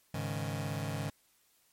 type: chord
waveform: sawtooth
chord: Ab suspended fourth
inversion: none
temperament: just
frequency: 103.83 / 138.43 / 155.74 Hz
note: Ab2 / Db3 / Eb3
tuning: 0 / -2 / +2 cents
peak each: -34 dBFS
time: 0.14-1.1 s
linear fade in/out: 5 ms
effects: white hiss -69 dBFS RMS until 1.72 s + MP3 64 kbps